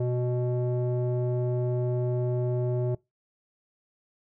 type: tone with low-pass filter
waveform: square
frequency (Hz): 123.47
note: B2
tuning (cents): 0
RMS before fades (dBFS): -27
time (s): 0-2.95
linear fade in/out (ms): 5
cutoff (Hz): 510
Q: 4.4
effects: noise-tail reverb RT60 0.2 s tail -23 dB re dry